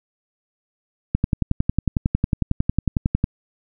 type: click train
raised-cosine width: 5 ms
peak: -5 dBFS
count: 24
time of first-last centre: 1.15-3.241 s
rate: 11 Hz
effects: none